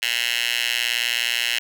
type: tone with high-pass filter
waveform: 10% pulse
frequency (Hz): 119.1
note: A#2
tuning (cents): +38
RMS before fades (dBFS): -23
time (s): 0.02-1.59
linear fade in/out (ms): 5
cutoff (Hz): 2500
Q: 3.8
effects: none